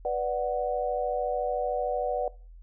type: chord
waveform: sine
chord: B minor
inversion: none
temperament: equal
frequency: 493.9 / 587.3 / 740 Hz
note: B4 / D5 / F#5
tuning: 0 / 0 / 0 cents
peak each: -30 dBFS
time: 0.05-2.28 s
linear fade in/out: 2 ms
effects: noise-tail reverb RT60 0.4 s tail -22 dB re dry + added 42 Hz sine -45 dBFS peak until 2.62 s